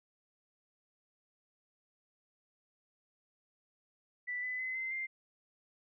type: tone with pitch steps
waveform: sine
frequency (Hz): 1975.5 / 2005 / 2036 / 2067 / 2098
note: B6 / B6 / C7 / C7 / C7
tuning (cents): 0 / +26 / -48 / -22 / +4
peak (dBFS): -35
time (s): 4.27-5.07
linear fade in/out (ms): 20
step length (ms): 160
effects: none